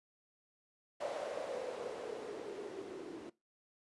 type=noise with low-pass filter sweep; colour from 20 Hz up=violet; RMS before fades=-43 dBFS; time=1-3.3 s; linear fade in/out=10 ms; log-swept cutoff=600 to 330 Hz; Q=5.6; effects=noise-tail reverb RT60 0.2 s tail -19 dB re dry + resampled to 24000 Hz